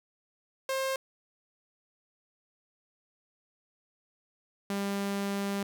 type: tone pair in turn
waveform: sawtooth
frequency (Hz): 532 / 199.27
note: C5 / G3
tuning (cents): +29 / +29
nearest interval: octave + perfect fourth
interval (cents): 1700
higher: first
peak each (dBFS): -25 / -26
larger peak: first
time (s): 0.69-0.96 / 4.7-5.63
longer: second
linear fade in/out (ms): 2
effects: none